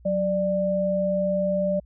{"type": "tone pair together", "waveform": "sine", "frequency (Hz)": [185.82, 592], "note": ["F#3", "D5"], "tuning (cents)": [8, 14], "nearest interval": "octave + minor sixth", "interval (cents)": 2006, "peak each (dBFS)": [-26, -22], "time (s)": [0.05, 1.8], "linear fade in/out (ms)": 10, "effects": ["added 60 Hz sine -48 dBFS peak until 1.85 s"]}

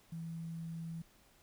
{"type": "tone with quantisation", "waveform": "sine", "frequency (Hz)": 164.81, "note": "E3", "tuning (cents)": 0, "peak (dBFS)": -40, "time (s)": [0.12, 1.02], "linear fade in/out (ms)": 5, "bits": 11, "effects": ["pink hiss -66 dBFS RMS until 1.42 s"]}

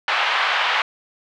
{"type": "band-pass noise", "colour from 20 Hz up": "pink", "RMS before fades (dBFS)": -20, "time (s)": [0.08, 0.82], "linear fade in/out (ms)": 2, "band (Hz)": [790, 3400], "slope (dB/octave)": 24, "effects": []}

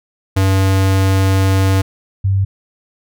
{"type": "tone pair in turn", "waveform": ["square", "sine"], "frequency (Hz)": [96, 97.23], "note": ["G2", "G2"], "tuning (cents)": [-36, -14], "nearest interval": "unison", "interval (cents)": 22, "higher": "second", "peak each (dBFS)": -11, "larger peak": "neither", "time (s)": [[0.36, 1.82], [2.24, 2.45]], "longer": "first", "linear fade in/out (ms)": 10, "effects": []}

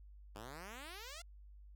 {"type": "exponential sweep", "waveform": "5% pulse", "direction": "up", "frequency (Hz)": [96.1, 710], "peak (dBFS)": -37, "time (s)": [0.35, 1.22], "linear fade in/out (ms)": 5, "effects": ["added 50 Hz sine -54 dBFS peak until 1.75 s"]}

